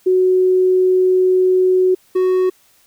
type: tone pair in turn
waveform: sine / triangle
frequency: 370 / 370 Hz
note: F#4 / F#4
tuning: 0 / 0 cents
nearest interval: unison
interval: 0 cents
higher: neither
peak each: -10 dBFS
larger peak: neither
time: 0.06-1.95 / 2.15-2.5 s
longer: first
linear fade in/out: 10 ms
effects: white hiss -54 dBFS RMS until 2.86 s